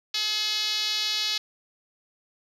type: tone with band-pass filter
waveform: 5% pulse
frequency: 426 Hz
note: G#4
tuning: 44 cents sharp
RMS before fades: -27 dBFS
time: 0.14-1.38 s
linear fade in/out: 5 ms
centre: 4300 Hz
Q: 2.1
effects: none